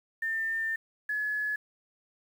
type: tone pair in turn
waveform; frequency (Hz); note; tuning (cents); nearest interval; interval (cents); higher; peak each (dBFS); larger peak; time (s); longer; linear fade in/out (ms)
sine; 1799 / 1703.4; A6 / G#6; +38 / +43; minor second; 95; first; -28; neither; 0.22-0.76 / 1.09-1.56; first; 5
effects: 9-bit